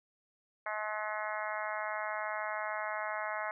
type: harmonic tone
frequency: 213.1 Hz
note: G#3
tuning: 45 cents sharp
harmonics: 3 / 4 / 5 / 6 / 7 / 8 / 9 / 10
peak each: -40 / -41 / -42 / -43 / -43 / -44 / -45 / -45 dBFS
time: 0.66-3.51 s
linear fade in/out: 2 ms
effects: none